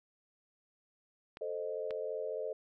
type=clicks; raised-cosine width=0.3 ms; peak=-29 dBFS; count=2; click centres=1.371 / 1.908 s
type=chord; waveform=sine; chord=A diminished; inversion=none; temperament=equal with one note detuned; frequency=440 / 523.3 / 618 Hz; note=A4 / C5 / Eb5; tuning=0 / 0 / -12 cents; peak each=-39 / -40 / -40 dBFS; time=1.41-2.53 s; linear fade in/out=5 ms
effects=none